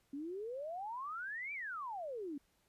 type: exponential two-way sweep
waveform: sine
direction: up then down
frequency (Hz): 269.8 to 2380 to 269.8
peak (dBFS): -40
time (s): 0.13-2.38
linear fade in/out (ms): 5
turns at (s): 1.53
effects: pink hiss -75 dBFS RMS until 2.68 s + resampled to 32000 Hz